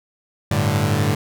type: chord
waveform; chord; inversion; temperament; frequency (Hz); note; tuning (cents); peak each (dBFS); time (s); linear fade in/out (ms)
sawtooth; G suspended second; none; equal; 98 / 110 / 146.83; G2 / A2 / D3; 0 / 0 / 0; -17; 0.51-1.15; 5
effects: none